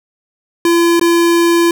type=tone with dropouts; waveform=square; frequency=340 Hz; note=F4; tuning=46 cents flat; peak=-9 dBFS; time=0.65-1.71 s; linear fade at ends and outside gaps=2 ms; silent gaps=0.996-1.012 s; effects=none